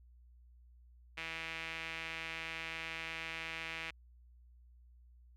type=tone with band-pass filter; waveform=sawtooth; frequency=162.9 Hz; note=E3; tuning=20 cents flat; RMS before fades=-43 dBFS; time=1.17-3.91 s; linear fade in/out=10 ms; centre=2400 Hz; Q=3; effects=added 60 Hz sine -58 dBFS peak until 5.36 s